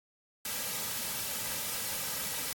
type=noise with comb filter; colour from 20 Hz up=white; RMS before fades=-35 dBFS; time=0.45-2.53 s; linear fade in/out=2 ms; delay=2.8 ms; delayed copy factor=-0.55; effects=AAC 64 kbps